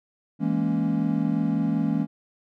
triangle chord, A# half-diminished seventh, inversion second, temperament equal, 164.81 / 207.7 / 233.1 / 277.2 Hz, E3 / G#3 / A#3 / C#4, 0 / 0 / 0 / 0 cents, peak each -25 dBFS, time 0.39-2.07 s, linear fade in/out 50 ms, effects none

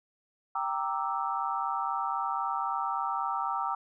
sine chord, E half-diminished seventh, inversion first, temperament equal, 784 / 932.3 / 1174.7 / 1318.5 Hz, G5 / Bb5 / D6 / E6, 0 / 0 / 0 / 0 cents, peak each -34 dBFS, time 0.55-3.75 s, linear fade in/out 5 ms, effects none

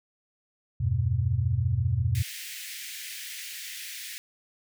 sine chord, E minor, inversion none, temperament equal with one note detuned, 82.98 / 98 / 123.47 Hz, E2 / G2 / B2, +12 / 0 / 0 cents, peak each -29 / -27 / -26 dBFS, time 0.8-2.23 s, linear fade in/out 10 ms
pink high-pass noise, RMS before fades -39 dBFS, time 2.15-4.18 s, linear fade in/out 0 ms, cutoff 1800 Hz, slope 48 dB/octave
effects none

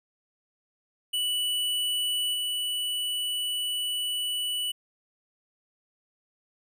square tone with level steps, 2960 Hz, F#7, in tune, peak -26 / -28 dBFS, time 1.13-4.72 s, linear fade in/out 10 ms, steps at 2.33 s, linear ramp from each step 20 ms, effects none

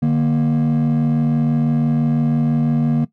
triangle tone pair together, 149.2 / 235.2 Hz, D3 / A#3, +28 / +16 cents, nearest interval minor sixth, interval 788 cents, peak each -13 dBFS, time 0.02-3.05 s, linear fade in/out 10 ms, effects noise-tail reverb RT60 0.1 s tail -17 dB re dry + tanh soft clip ceiling -9 dBFS

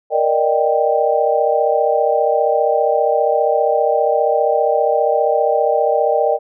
sine chord, Eb major seventh, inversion second, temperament equal, 466.2 / 587.3 / 622.3 / 784 Hz, Bb4 / D5 / Eb5 / G5, 0 / 0 / 0 / 0 cents, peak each -18 dBFS, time 0.1-6.39 s, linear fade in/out 50 ms, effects none

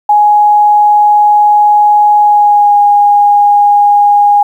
sine tone with pitch glide, 834 to 821.1 Hz, G#5 to G#5, +7 to -20 cents, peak -3 dBFS, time 0.09-4.43 s, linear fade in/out 5 ms, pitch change -27 cents, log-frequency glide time 2.19-2.78 s, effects 7-bit

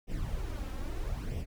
brown noise with flanger, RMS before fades -35 dBFS, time 0.07-1.46 s, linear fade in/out 50 ms, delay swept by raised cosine 0.35 to 3.85 ms, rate 0.77 Hz, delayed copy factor +0.65, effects none

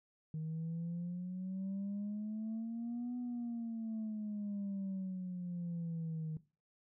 sine exponential two-way sweep, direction up then down, 155.56 to 246.9 to 155.56 Hz, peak -36 dBFS, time 0.34-6.37 s, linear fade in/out 2 ms, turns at 3.17 s, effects noise-tail reverb RT60 0.3 s tail -17 dB re dry + tanh soft clip ceiling -35 dBFS

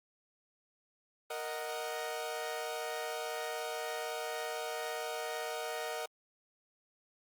sawtooth chord, D# minor, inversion second, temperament equal, 466.2 / 622.3 / 740 Hz, A#4 / D#5 / F#5, 0 / 0 / 0 cents, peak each -37 / -37 / -38 dBFS, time 1.3-6.06 s, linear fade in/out 5 ms, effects Opus 32 kbps

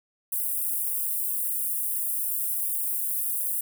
white high-pass noise, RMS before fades -28 dBFS, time 0.32-3.61 s, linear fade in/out 5 ms, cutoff 9100 Hz, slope 48 dB/octave, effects none

